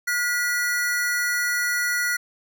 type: tone pair together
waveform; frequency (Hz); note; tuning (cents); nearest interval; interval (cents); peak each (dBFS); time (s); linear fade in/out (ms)
square; 1437.9 / 1959; F#6 / B6; -50 / -15; perfect fourth; 535; -25; 0.07-2.17; 10
effects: none